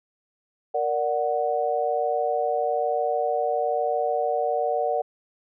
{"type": "chord", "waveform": "sine", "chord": "Bb augmented", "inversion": "none", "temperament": "equal", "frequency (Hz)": [466.2, 587.3, 740], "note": ["Bb4", "D5", "F#5"], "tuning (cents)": [0, 0, 0], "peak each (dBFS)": [-27, -26, -25], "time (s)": [0.74, 5.02], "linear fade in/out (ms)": 10, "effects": []}